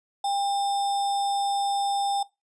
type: tone with sample-and-hold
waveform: sine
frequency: 800 Hz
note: G5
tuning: 35 cents sharp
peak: -23 dBFS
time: 0.24-2.23 s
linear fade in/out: 5 ms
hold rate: 4410 Hz
effects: noise-tail reverb RT60 0.2 s tail -18 dB re dry + resampled to 22050 Hz